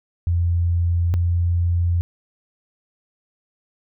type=tone pair in turn; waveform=sine; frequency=86 / 86.55 Hz; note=F2 / F2; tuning=-26 / -15 cents; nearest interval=unison; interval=11 cents; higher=second; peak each=-16 dBFS; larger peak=neither; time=0.27-1.14 / 1.14-2.01 s; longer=neither; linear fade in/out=0 ms; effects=none